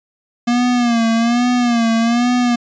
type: tone with vibrato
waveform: square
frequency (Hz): 236.7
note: A#3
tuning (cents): +27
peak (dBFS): -13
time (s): 0.47-2.56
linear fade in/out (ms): 10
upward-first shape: sine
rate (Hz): 1.2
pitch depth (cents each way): 75
effects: resampled to 16000 Hz